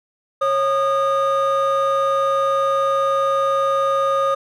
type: tone pair together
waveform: triangle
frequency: 547 / 1228 Hz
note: C#5 / D#6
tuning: -23 / -23 cents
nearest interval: octave + major second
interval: 1400 cents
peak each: -16 dBFS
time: 0.41-4.35 s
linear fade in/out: 10 ms
effects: tanh soft clip ceiling -8 dBFS